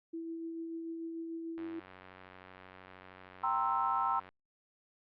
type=tone with tremolo; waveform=sine; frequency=329.6 Hz; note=E4; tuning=in tune; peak=-37 dBFS; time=0.13-1.8 s; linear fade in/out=10 ms; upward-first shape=sine; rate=6.8 Hz; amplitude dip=25%
type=click train; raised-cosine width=0.3 ms; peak=-33 dBFS; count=253; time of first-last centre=1.58-4.29 s; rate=93 Hz
type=chord; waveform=sine; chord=C dominant seventh; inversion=second; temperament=equal; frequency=784 / 932.3 / 1046.5 / 1318.5 Hz; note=G5 / Bb5 / C6 / E6; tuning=0 / 0 / 0 / 0 cents; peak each=-36 / -34 / -34 / -33 dBFS; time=3.43-4.2 s; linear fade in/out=10 ms
effects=low-pass 2000 Hz 12 dB/octave + Opus 48 kbps